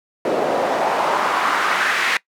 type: noise with band-pass filter sweep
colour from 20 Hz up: pink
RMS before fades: -19 dBFS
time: 0.25-2.17 s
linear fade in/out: 2 ms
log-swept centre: 480 to 2000 Hz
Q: 1.9
effects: noise-tail reverb RT60 0.1 s tail -21 dB re dry + high-pass 200 Hz 12 dB/octave